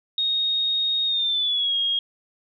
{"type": "tone with pitch glide", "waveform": "sine", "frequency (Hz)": [3729, 3265], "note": ["A#7", "G#7"], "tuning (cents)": [0, -30], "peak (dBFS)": -20, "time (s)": [0.18, 1.99], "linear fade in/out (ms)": 2, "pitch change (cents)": -230, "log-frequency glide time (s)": [1.06, 1.76], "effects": []}